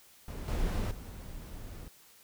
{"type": "noise with level steps", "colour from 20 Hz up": "brown", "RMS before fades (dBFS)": [-39, -31, -44], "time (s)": [0.28, 1.88], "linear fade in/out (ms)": 2, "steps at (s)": [0.48, 0.91], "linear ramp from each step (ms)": 2, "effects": ["white hiss -59 dBFS RMS until 2.23 s"]}